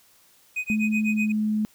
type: tone with tremolo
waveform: triangle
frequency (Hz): 2500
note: D#7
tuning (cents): +8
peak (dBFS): -22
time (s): 0.56-1.32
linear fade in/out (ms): 5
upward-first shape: sine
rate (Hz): 8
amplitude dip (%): 100
type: tone with pitch glide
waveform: sine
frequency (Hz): 215.4 to 213.9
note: A3 to A3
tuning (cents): -37 to -49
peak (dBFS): -21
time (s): 0.7-1.65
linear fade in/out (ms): 0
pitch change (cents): -12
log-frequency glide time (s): 1.04-1.22
effects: white hiss -58 dBFS RMS until 1.74 s